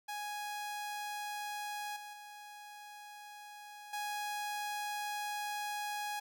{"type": "tone with level steps", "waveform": "sawtooth", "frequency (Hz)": 830.6, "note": "G#5", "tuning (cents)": 0, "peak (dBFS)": [-35, -42, -45, -33], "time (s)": [0.08, 6.2], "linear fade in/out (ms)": 10, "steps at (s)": [1.96, 2.13, 3.93], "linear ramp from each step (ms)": 5, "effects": []}